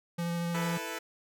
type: tone with vibrato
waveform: square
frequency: 170.8 Hz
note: F3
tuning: 38 cents flat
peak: -31 dBFS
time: 0.18-0.78 s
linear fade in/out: 10 ms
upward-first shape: triangle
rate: 13 Hz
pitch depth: 11 cents each way
type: chord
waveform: 10% pulse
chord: E suspended fourth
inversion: none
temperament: equal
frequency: 329.6 / 440 / 493.9 Hz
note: E4 / A4 / B4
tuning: 0 / 0 / 0 cents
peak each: -31 dBFS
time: 0.54-0.99 s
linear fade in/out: 10 ms
effects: none